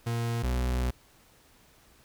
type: tone pair in turn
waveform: 40% pulse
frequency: 117 / 62.11 Hz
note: A#2 / B1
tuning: +7 / +10 cents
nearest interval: major seventh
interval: 1097 cents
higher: first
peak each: -27 / -25 dBFS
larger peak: second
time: 0.06-0.43 / 0.43-0.91 s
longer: second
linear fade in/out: 10 ms
effects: pink hiss -60 dBFS RMS until 2.04 s